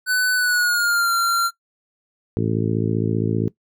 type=tone with pitch glide; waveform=square; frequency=1500 to 1375.5 Hz; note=F#6 to F6; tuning=+23 to -27 cents; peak=-17 dBFS; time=0.06-1.51 s; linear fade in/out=50 ms; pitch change=-150 cents; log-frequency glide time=0.35-1.13 s
type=harmonic tone; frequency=55.2 Hz; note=A1; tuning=6 cents sharp; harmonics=2 / 3 / 4 / 5 / 6 / 7 / 8; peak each=-23 / -25 / -26 / -27 / -28 / -28 / -29 dBFS; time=2.37-3.48 s; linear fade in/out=0 ms
effects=noise-tail reverb RT60 0.1 s tail -19 dB re dry